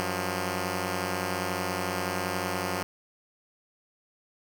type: tone pair together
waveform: 5% pulse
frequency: 94.3 / 178.01 Hz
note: F#2 / F3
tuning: +33 / +33 cents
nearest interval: major seventh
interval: 1100 cents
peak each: -20 dBFS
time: 0-2.83 s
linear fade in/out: 0 ms
effects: none